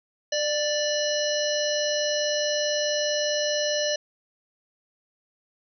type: harmonic tone with a mistuned harmonic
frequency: 587 Hz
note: D5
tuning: 1 cent flat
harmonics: 1 / 3 / 5 / 7 / 9 / 10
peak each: -25 / -33 / -32 / -32 / -34 / -33 dBFS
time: 0.32-3.96 s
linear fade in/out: 5 ms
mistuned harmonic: 1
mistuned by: +26 cents
effects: none